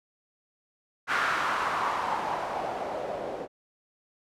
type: noise with low-pass filter sweep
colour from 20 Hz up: blue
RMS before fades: -30 dBFS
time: 1.07-3.48 s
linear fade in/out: 50 ms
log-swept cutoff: 1500 to 510 Hz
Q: 2.9
effects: none